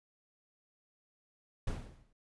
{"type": "noise with exponential decay", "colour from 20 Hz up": "brown", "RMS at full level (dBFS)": -33, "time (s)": [1.67, 2.13], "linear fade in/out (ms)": 5, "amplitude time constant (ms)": 100, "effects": ["resampled to 24000 Hz"]}